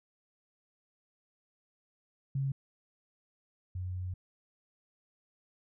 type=tone pair in turn; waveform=sine; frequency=136.4 / 91.29 Hz; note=C#3 / F#2; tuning=-28 / -23 cents; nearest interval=perfect fifth; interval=695 cents; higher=first; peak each=-29 / -34 dBFS; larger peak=first; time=2.35-2.52 / 3.75-4.14 s; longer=second; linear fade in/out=5 ms; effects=none